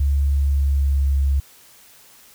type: tone with pitch glide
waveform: sine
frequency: 70.2 to 68.91 Hz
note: C#2 to C#2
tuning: +22 to -10 cents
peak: -15 dBFS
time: 0-1.4 s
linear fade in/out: 5 ms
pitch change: -32 cents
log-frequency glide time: 0.32-1.14 s
effects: white hiss -49 dBFS RMS until 2.34 s